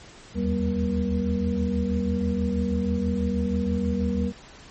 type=tone cluster; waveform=sine; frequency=75.2 / 81.4 / 195 / 239.3 / 476.1 Hz; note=D2 / E2 / G3 / A#3 / A#4; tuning=+42 / -21 / -9 / +46 / +37 cents; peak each=-32 / -29 / -25 / -28 / -32 dBFS; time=0.34-4.33 s; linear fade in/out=50 ms; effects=pink hiss -47 dBFS RMS until 4.7 s + MP3 32 kbps